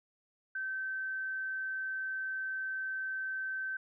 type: tone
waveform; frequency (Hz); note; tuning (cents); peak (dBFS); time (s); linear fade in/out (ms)
sine; 1544; G6; -27; -34; 0.55-3.77; 5
effects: none